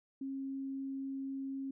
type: tone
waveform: sine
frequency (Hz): 270.4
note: C#4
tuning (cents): -43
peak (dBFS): -37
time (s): 0.21-1.71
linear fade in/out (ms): 5
effects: none